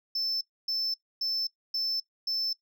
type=tone bursts; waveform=sine; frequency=5290 Hz; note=E8; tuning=5 cents sharp; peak=-25 dBFS; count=5; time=0.15-2.53 s; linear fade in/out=5 ms; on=260 ms; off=270 ms; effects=noise-tail reverb RT60 0.1 s tail -20 dB re dry + tanh soft clip ceiling -26 dBFS